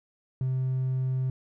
triangle tone, 130 Hz, C3, 11 cents flat, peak -22 dBFS, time 0.41-1.3 s, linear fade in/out 2 ms, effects tanh soft clip ceiling -20 dBFS

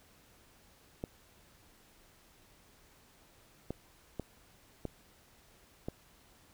clicks, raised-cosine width 2 ms, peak -23 dBFS, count 5, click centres 1.039 / 3.706 / 4.197 / 4.853 / 5.885 s, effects pink hiss -63 dBFS RMS until 6.53 s

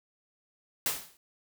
white noise with exponential decay, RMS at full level -26 dBFS, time 0.86-1.17 s, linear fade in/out 1 ms, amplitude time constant 67 ms, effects none

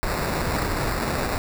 pink noise with sample-and-hold, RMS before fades -25 dBFS, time 0.03-1.38 s, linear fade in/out 0 ms, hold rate 3150 Hz, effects none

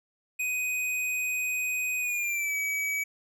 square tone with pitch glide, 2500 to 2279 Hz, D#7 to C#7, +8 to +47 cents, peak -28 dBFS, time 0.39-3.04 s, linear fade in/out 10 ms, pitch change -161 cents, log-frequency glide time 1.99-2.56 s, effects none

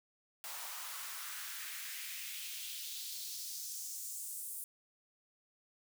white noise with high-pass filter sweep, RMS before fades -44 dBFS, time 0.44-4.64 s, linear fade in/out 0 ms, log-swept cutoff 790 to 10000 Hz, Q 1.9, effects none

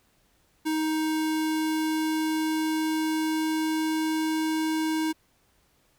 square tone with pitch glide, 313.7 to 315.9 Hz, D#4 to D#4, +14 to +26 cents, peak -25 dBFS, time 0.65-5.13 s, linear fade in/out 20 ms, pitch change +12 cents, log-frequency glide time 1-4.68 s, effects pink hiss -66 dBFS RMS until 5.98 s

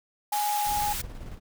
white high-pass noise, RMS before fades -33 dBFS, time 0.32-1.02 s, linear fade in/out 10 ms, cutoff 830 Hz, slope 48 dB/octave
sine tone, 830.6 Hz, G#5, in tune, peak -25 dBFS, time 0.32-0.93 s, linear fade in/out 5 ms
brown noise with tremolo, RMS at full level -37 dBFS, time 0.65-1.4 s, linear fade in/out 50 ms, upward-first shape square, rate 18 Hz, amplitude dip 40%
effects none

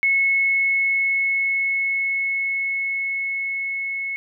sine tone with level ramp, 2191 Hz, C#7, 21 cents flat, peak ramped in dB -15 to -24 dBFS, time 0.03-4.16 s, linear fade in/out 0 ms, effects none

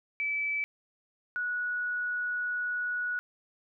sine tone pair in turn, 2306 / 1464.9 Hz, D7 / F#6, -32 / -18 cents, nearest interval minor sixth, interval 786 cents, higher first, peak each -28 / -29 dBFS, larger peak first, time 0.2-0.64 / 1.36-3.19 s, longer second, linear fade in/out 0 ms, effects none

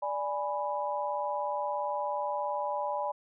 sine chord, G# diminished, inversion second, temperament equal, 587.3 / 830.6 / 987.8 Hz, D5 / G#5 / B5, 0 / 0 / 0 cents, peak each -34 dBFS, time 0.02-3.12 s, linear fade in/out 10 ms, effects none

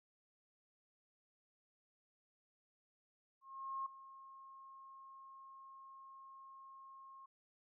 sine tone with ADSR envelope, 1076 Hz, C6, 48 cents sharp, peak -38 dBFS, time 3.41-7.26 s, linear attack 450 ms, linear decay 5 ms, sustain -16 dB, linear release 7 ms, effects none

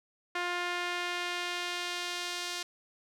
sawtooth tone with band-pass filter sweep, 352.9 Hz, F4, 18 cents sharp, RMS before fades -35 dBFS, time 0.35-2.63 s, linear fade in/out 5 ms, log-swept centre 1800 to 4600 Hz, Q 1, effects none

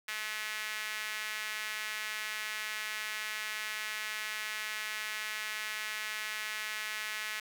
sawtooth tone with high-pass filter, 214.5 Hz, A3, 44 cents flat, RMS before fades -38 dBFS, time 0.08-7.4 s, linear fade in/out 5 ms, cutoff 1900 Hz, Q 2.1, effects none

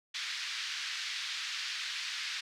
white band-pass noise, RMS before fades -38 dBFS, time 0.14-2.41 s, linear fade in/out 10 ms, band 1500 to 4900 Hz, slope 24 dB/octave, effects none

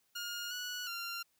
15% pulse tone with pitch steps, 1422 / 1469 / 1385 Hz, F6 / F#6 / F6, +31 / -13 / -15 cents, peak -32 dBFS, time 0.15-1.23 s, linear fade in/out 10 ms, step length 360 ms, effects white hiss -75 dBFS RMS until 1.39 s

